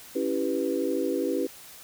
sine chord, C# half-diminished seventh, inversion none, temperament equal, 277.2 / 329.6 / 392 / 493.9 Hz, C#4 / E4 / G4 / B4, 0 / 0 / 0 / 0 cents, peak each -30 dBFS, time 0.15-1.47 s, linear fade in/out 10 ms, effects white hiss -47 dBFS RMS until 1.83 s

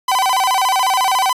45% pulse tone with vibrato, 880 Hz, A5, in tune, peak -13 dBFS, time 0.08-1.33 s, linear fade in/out 5 ms, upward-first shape square, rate 14 Hz, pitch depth 240 cents each way, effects resampled to 32000 Hz

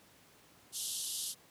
white band-pass noise, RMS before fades -39 dBFS, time 0.72-1.35 s, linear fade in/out 50 ms, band 2900 to 12000 Hz, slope 96 dB/octave, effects pink hiss -62 dBFS RMS until 1.5 s + high-pass 100 Hz 12 dB/octave

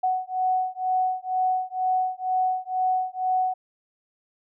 sine beating tone pair, 742 / 744.1 Hz, F#5 / F#5, +5 / +10 cents, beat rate 2.1 Hz, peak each -25 dBFS, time 0.03-3.54 s, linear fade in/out 10 ms, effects none

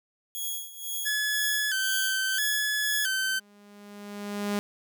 5% pulse tone with tremolo, 3331 Hz, G#7, 4 cents sharp, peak -21 dBFS, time 0.35-3.06 s, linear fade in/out 0 ms, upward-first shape sine, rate 2 Hz, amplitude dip 80%
sawtooth tone with vibrato, 1621 Hz, G#6, 42 cents flat, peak -22 dBFS, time 1.05-3.4 s, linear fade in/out 20 ms, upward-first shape square, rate 0.75 Hz, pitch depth 88 cents each way
sawtooth tone with exponential growth, 204.6 Hz, G#3, 26 cents flat, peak -21 dBFS, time 3.11-4.59 s, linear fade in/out 0 ms, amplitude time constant 320 ms
effects none

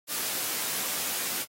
white noise with comb filter, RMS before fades -31 dBFS, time 0.07-1.46 s, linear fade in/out 50 ms, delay 18 ms, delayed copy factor -0.55, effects high-pass 150 Hz 12 dB/octave + AAC 48 kbps

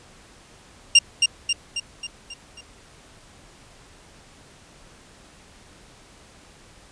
25% pulse tone with echo, 2794 Hz, F7, in tune, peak -5 dBFS, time 0.95-0.99 s, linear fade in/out 5 ms, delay 270 ms, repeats 6, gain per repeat -5 dB, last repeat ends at 2.61 s, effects pink hiss -50 dBFS RMS until 6.91 s + resampled to 22050 Hz

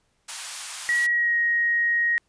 white high-pass noise, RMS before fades -33 dBFS, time 0.28-1.07 s, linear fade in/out 10 ms, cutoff 810 Hz, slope 24 dB/octave
sine tone with pitch glide, 1919 to 1880.6 Hz, A#6 to A#6, +50 to +15 cents, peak -19 dBFS, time 0.89-2.18 s, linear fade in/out 0 ms, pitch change -35 cents, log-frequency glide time 1.02-1.37 s
effects pink hiss -69 dBFS RMS until 2.28 s + resampled to 22050 Hz

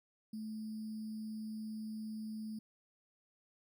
sine tone with sample-and-hold, 217.4 Hz, A3, 21 cents flat, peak -40 dBFS, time 0.33-2.59 s, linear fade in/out 5 ms, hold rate 4900 Hz, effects none

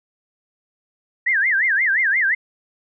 sine tone with vibrato, 1820 Hz, A#6, 42 cents flat, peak -15 dBFS, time 1.26-2.35 s, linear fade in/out 10 ms, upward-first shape sine, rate 5.7 Hz, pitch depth 270 cents each way, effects none

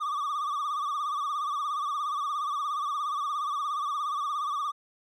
triangle tone with vibrato, 1174.7 Hz, D6, in tune, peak -26 dBFS, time 0-4.72 s, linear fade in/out 20 ms, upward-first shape sine, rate 17 Hz, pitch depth 89 cents each way, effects none

